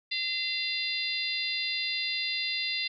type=harmonic tone with a mistuned harmonic; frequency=685 Hz; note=F5; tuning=34 cents flat; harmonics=3 / 4 / 5 / 6 / 7; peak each=-35 / -35 / -35 / -35 / -35 dBFS; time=0.11-2.88 s; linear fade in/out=10 ms; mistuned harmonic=5; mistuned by=+64 cents; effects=none